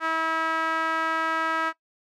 sawtooth tone with band-pass filter, 323 Hz, E4, 35 cents flat, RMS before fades -26 dBFS, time 0-1.73 s, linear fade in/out 50 ms, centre 1400 Hz, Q 3, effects noise-tail reverb RT60 0.1 s tail -19 dB re dry

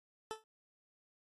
20% pulse tone with exponential decay, 438.2 Hz, A4, 7 cents flat, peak -31 dBFS, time 0.31-0.44 s, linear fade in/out 0 ms, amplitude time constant 28 ms, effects AAC 32 kbps

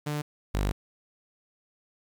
sawtooth tone pair in turn, 148.6 / 49.59 Hz, D3 / G1, +21 / +21 cents, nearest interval octave + perfect fifth, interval 1900 cents, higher first, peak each -25 / -21 dBFS, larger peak second, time 0.06-0.22 / 0.54-0.72 s, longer second, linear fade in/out 10 ms, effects 10-bit

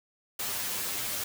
white noise with comb filter, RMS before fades -33 dBFS, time 0.39-1.24 s, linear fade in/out 5 ms, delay 10 ms, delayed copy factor +0.7, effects none

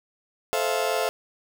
35% pulse chord, F major seventh, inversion first, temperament just, 436.5 / 523.8 / 654.8 / 698.5 Hz, A4 / C5 / E5 / F5, -14 / +2 / -12 / 0 cents, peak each -27 dBFS, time 0.53-1.09 s, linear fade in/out 0 ms, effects none

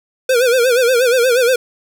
square tone with vibrato, 493.9 Hz, B4, in tune, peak -11 dBFS, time 0.29-1.56 s, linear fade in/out 5 ms, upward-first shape sine, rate 8.4 Hz, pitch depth 110 cents each way, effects none

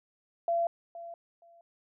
sine tone with echo, 680 Hz, F5, 46 cents flat, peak -25 dBFS, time 0.48-0.67 s, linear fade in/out 2 ms, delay 470 ms, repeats 2, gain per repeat -15 dB, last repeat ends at 1.61 s, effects none

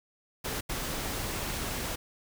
pink noise bursts at uneven times, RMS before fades -34 dBFS, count 2, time 0.44-0.61 / 0.69-1.96 s, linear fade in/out 10 ms, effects none

